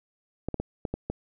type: clicks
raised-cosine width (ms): 2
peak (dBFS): -16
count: 6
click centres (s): 0.486 / 0.543 / 0.6 / 0.852 / 0.94 / 1.1
effects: none